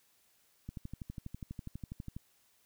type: click train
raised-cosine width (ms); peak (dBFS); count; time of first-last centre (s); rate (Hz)
5; -29; 19; 0.69-2.165; 12.2
effects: white hiss -70 dBFS RMS until 2.65 s